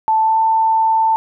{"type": "tone with pitch glide", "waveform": "sine", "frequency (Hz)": [880, 890.2], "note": ["A5", "A5"], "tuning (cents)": [0, 20], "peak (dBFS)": -11, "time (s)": [0.08, 1.16], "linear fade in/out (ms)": 0, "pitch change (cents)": 20, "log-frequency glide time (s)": [0.2, 0.4], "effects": []}